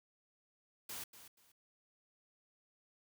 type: noise with echo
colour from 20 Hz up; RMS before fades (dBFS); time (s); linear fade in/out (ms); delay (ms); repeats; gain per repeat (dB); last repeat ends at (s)
white; -45; 0.89-1.04; 5; 240; 2; -12; 1.52
effects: none